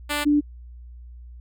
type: tone pair in turn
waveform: 5% pulse / sine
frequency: 293.7 / 293.7 Hz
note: D4 / D4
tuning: 0 / 0 cents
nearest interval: unison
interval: 0 cents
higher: neither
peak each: -12 / -15 dBFS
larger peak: first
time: 0.09-0.25 / 0.25-0.41 s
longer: neither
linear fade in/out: 20 ms
effects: added 60 Hz sine -39 dBFS peak until 1.4 s